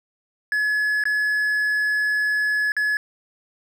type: tone with dropouts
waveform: triangle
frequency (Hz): 1701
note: G#6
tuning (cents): +41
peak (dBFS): -17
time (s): 0.52-2.97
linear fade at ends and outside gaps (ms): 1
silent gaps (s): 1.038-1.054 / 2.72-2.766
effects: none